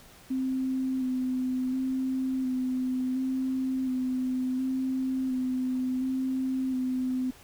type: tone with vibrato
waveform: sine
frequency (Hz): 258.6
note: C4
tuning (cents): -20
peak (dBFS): -26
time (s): 0.3-7.31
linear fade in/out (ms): 10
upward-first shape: square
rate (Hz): 0.7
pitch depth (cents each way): 18
effects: pink hiss -53 dBFS RMS until 7.43 s